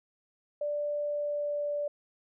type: tone with pitch glide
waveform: sine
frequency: 587.3 to 583.9 Hz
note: D5 to D5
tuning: 0 to -10 cents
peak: -29 dBFS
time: 0.61-1.88 s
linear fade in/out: 5 ms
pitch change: -10 cents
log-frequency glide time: 1.01-1.71 s
effects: none